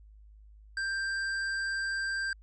triangle tone with tanh clipping, 1579 Hz, G6, 12 cents sharp, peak -32 dBFS, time 0.77-2.33 s, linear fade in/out 2 ms, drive 17 dB, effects added 52 Hz sine -51 dBFS peak until 2.42 s + resampled to 22050 Hz

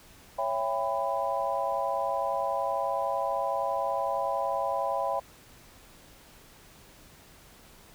sine chord, C# half-diminished seventh, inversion none, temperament just, 554.4 / 665.2 / 798.3 / 997.9 Hz, C#5 / E5 / G5 / B5, 0 / +16 / +31 / +18 cents, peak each -32 dBFS, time 0.38-5.2 s, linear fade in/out 10 ms, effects pink hiss -54 dBFS RMS until 7.94 s

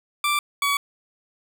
20% pulse tone pair in turn, 1174.7 / 1132.9 Hz, D6 / C#6, 0 / +37 cents, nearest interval minor second, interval 63 cents, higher first, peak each -15 dBFS, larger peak neither, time 0.24-0.39 / 0.62-0.77 s, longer neither, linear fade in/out 2 ms, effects none

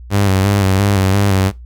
sawtooth tone with vibrato, 98 Hz, G2, in tune, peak -7 dBFS, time 0.1-1.52 s, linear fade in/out 50 ms, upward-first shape square, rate 2.9 Hz, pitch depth 47 cents each way, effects noise-tail reverb RT60 0.2 s tail -21 dB re dry + added 60 Hz sine -31 dBFS peak until 1.65 s

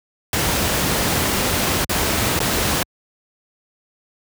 pink noise with dropouts, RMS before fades -19 dBFS, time 0.33-2.83 s, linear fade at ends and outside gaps 2 ms, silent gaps 1.846-1.894 / 2.392-2.402 s, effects high-pass 60 Hz 12 dB/octave

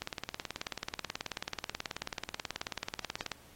click train, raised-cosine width 0.2 ms, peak -18 dBFS, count 62, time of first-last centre 0.02-3.317 s, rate 18.5 Hz, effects pink hiss -59 dBFS RMS until 3.55 s + AAC 48 kbps

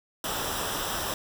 pink noise with comb filter, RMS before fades -31 dBFS, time 0.24-1.14 s, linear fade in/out 2 ms, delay 0.45 ms, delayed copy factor -0.65, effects none

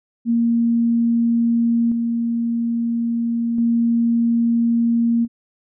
sine tone with tremolo, 233.1 Hz, A#3, in tune, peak -14 dBFS, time 0.25-5.28 s, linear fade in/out 50 ms, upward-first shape square, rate 0.3 Hz, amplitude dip 35%, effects none

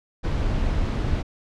brown noise, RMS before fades -23 dBFS, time 0.23-1.23 s, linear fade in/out 20 ms, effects low-pass 5000 Hz 12 dB/octave

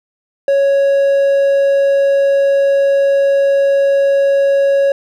triangle tone, 554.4 Hz, C#5, in tune, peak -7 dBFS, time 0.48-4.92 s, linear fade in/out 2 ms, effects none

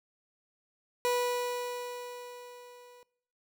30% pulse tone with level ramp, 489.9 Hz, B4, 14 cents flat, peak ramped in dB -23 to -51 dBFS, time 1.05-3.03 s, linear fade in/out 0 ms, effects noise-tail reverb RT60 0.6 s tail -21 dB re dry

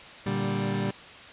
30% pulse chord, G minor, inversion first, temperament equal, 116.54 / 146.83 / 196 Hz, Bb2 / D3 / G3, 0 / 0 / 0 cents, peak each -29 / -30 / -26 dBFS, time 0.26-0.91 s, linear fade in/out 5 ms, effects white hiss -45 dBFS RMS until 1.32 s + resampled to 8000 Hz

